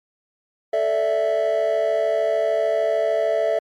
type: chord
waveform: triangle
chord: A suspended fourth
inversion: none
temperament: just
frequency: 440 / 586.7 / 660 Hz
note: A4 / D5 / E5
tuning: 0 / -2 / +2 cents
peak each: -22 / -21 / -17 dBFS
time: 0.73-3.59 s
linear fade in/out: 5 ms
effects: tanh soft clip ceiling -10 dBFS + MP3 64 kbps